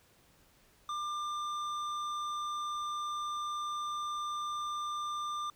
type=tone with hard clipping; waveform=sine; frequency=1194 Hz; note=D6; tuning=28 cents sharp; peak=-36 dBFS; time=0.89-5.5 s; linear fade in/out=2 ms; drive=10 dB; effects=pink hiss -65 dBFS RMS until 5.55 s